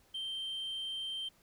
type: tone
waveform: sine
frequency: 3136 Hz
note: G7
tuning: in tune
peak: -34 dBFS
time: 0.14-1.29 s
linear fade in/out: 10 ms
effects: tanh soft clip ceiling -35 dBFS + pink hiss -67 dBFS RMS until 1.42 s